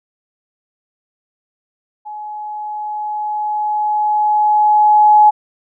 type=tone with level ramp; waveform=sine; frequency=845 Hz; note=G#5; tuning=30 cents sharp; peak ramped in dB=-26 to -4 dBFS; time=2.05-5.31 s; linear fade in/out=20 ms; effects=none